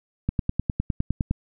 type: click train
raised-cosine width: 5 ms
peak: -10 dBFS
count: 11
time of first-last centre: 0.29-1.31 s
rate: 9.8 Hz
effects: none